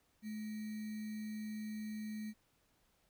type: tone with sample-and-hold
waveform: sine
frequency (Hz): 214.6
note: A3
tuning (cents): -43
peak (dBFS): -40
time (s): 0.22-2.34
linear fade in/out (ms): 50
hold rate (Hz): 2100
effects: pink hiss -75 dBFS RMS until 3.09 s